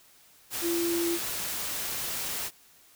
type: tone in noise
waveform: sine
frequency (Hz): 340.2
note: F4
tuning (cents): -45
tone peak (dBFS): -26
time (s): 0.61-1.19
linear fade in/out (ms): 50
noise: white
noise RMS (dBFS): -33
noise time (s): 0.5-2.51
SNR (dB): +4
effects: white hiss -58 dBFS RMS until 2.95 s